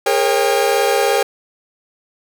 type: tone cluster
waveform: 45% pulse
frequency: 411.9 / 468.5 / 546 / 798 Hz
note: G#4 / A#4 / C#5 / G5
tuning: -14 / +9 / -26 / +31 cents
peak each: -19 dBFS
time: 0.06-1.23 s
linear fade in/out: 5 ms
effects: none